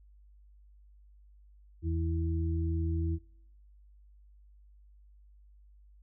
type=harmonic tone; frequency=82.41 Hz; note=E2; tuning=in tune; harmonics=1 / 2 / 4; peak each=-29 / -40 / -37 dBFS; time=1.82-3.19 s; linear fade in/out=50 ms; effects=noise-tail reverb RT60 0.8 s tail -26 dB re dry + added 50 Hz sine -55 dBFS peak until 6.02 s